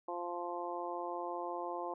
harmonic tone, 174.61 Hz, F3, in tune, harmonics 2 / 3 / 4 / 5 / 6, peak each -43 / -44 / -43 / -43 / -44 dBFS, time 0.08-1.94 s, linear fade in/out 5 ms, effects none

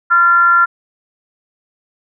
sine tone with frequency modulation, 1379 Hz, F6, 22 cents flat, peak -7 dBFS, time 0.1-0.66 s, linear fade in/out 20 ms, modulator 366 Hz, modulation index 0.38, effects none

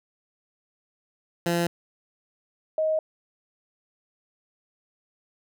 15% pulse / sine tone pair in turn, 171.4 / 628.3 Hz, F3 / D#5, -32 / +17 cents, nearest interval octave + minor seventh, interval 2249 cents, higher second, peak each -16 / -21 dBFS, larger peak first, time 1.46-1.67 / 2.78-2.99 s, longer neither, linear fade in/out 2 ms, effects none

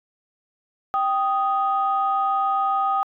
sine tone pair together, 782.6 / 1245 Hz, G5 / D#6, -3 / +1 cents, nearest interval minor sixth, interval 804 cents, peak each -21 dBFS, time 0.94-3.03 s, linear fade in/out 0 ms, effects tanh soft clip ceiling -11 dBFS

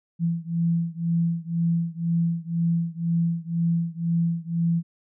sine beating tone pair, 167.3 / 169.3 Hz, E3 / E3, +26 / +46 cents, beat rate 2 Hz, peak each -24 / -25 dBFS, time 0.19-4.83 s, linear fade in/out 50 ms, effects none

